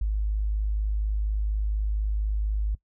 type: tone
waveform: sine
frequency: 52.1 Hz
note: G#1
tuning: 6 cents sharp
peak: -23 dBFS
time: 0.01-2.75 s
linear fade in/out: 5 ms
effects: noise-tail reverb RT60 0.1 s tail -20 dB re dry